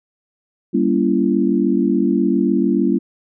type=chord; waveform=sine; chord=G diminished seventh; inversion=none; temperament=just; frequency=196 / 235.2 / 282.2 / 338.7 Hz; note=G3 / Bb3 / Db4 / Fb4; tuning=0 / +16 / +31 / +47 cents; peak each=-19 dBFS; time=0.73-2.99 s; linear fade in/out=20 ms; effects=none